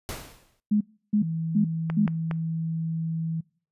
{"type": "noise with exponential decay", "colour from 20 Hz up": "pink", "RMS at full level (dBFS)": -32, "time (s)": [0.09, 0.6], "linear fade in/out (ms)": 0, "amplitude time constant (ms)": 110}
{"type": "tone bursts", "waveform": "sine", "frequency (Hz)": 209.2, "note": "G#3", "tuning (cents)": 13, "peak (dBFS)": -18, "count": 4, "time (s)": [0.71, 2.066], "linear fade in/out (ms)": 10, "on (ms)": 99, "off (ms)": 320}
{"type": "tone", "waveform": "sine", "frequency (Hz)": 162.8, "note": "E3", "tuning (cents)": -21, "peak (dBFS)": -26, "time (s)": [1.21, 3.41], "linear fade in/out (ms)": 10}
{"type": "clicks", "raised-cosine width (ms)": 0.5, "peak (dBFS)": -17, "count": 3, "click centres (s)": [1.9, 2.078, 2.312]}
{"effects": ["noise-tail reverb RT60 0.5 s tail -25 dB re dry", "resampled to 32000 Hz"]}